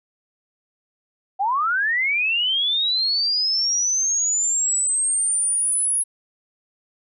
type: linear sweep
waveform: sine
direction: up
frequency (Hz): 740 to 10548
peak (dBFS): -18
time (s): 1.39-6.04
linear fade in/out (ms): 20
effects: none